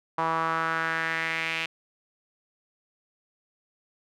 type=tone with band-pass filter sweep; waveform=sawtooth; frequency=162.9 Hz; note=E3; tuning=20 cents flat; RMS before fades=-28 dBFS; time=0.18-1.66 s; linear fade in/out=5 ms; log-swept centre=1000 to 2600 Hz; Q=3.4; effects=none

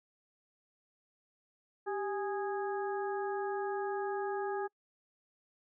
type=harmonic tone with a mistuned harmonic; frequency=413.1 Hz; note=G#4; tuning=9 cents flat; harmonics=1 / 2 / 3 / 4; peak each=-35 / -38 / -45 / -45 dBFS; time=1.86-4.68 s; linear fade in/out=20 ms; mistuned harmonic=1; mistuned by=-84 cents; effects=noise-tail reverb RT60 0.1 s tail -26 dB re dry

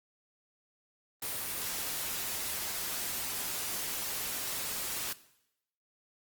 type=noise; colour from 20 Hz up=white; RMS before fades=-36 dBFS; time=1.22-5.13 s; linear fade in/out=5 ms; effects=noise-tail reverb RT60 0.8 s tail -17 dB re dry + Opus 24 kbps

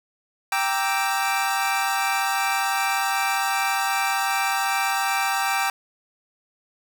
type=chord; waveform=25% pulse; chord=E half-diminished seventh; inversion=first; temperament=equal; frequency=784 / 932.3 / 1174.7 / 1318.5 Hz; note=G5 / Bb5 / D6 / E6; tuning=0 / 0 / 0 / 0 cents; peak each=-20 / -25 / -25 / -26 dBFS; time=0.52-5.7 s; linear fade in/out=2 ms; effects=8-bit

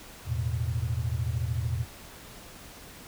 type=chord; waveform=sine; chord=E suspended fourth; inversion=none; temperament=equal; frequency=82.41 / 110 / 123.47 Hz; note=E2 / A2 / B2; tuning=0 / 0 / 0 cents; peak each=-31 / -31 / -31 dBFS; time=0.25-1.86 s; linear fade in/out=50 ms; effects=pink hiss -47 dBFS RMS until 3.07 s

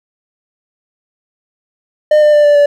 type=tone with pitch steps; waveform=triangle; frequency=606 / 599 / 592.2 / 585.4 / 578.6 Hz; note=D#5 / D5 / D5 / D5 / D5; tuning=-46 / +34 / +14 / -6 / -26 cents; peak=-3 dBFS; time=2.11-2.66 s; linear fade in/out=5 ms; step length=110 ms; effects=none

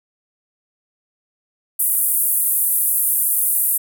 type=band-pass noise; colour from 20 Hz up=pink; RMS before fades=-18 dBFS; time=1.79-3.78 s; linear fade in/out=10 ms; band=9600 to 16000 Hz; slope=48 dB/octave; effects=none

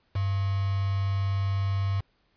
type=tone with quantisation; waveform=sine; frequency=98 Hz; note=G2; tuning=in tune; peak=-24 dBFS; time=0.15-2.01 s; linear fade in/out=10 ms; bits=6; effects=pink hiss -69 dBFS RMS until 2.36 s + resampled to 11025 Hz

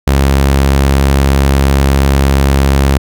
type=tone; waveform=sawtooth; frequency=68.5 Hz; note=C#2; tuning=20 cents flat; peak=-3 dBFS; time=0.07-2.98 s; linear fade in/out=5 ms; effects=none

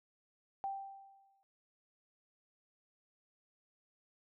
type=tone with exponential decay; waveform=sine; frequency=784 Hz; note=G5; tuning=in tune; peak=-34 dBFS; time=0.64-1.43 s; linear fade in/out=0 ms; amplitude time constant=170 ms; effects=none

